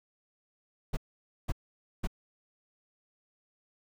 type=noise bursts; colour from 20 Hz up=brown; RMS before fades=-29 dBFS; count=3; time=0.93-2.073 s; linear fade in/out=10 ms; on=41 ms; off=510 ms; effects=none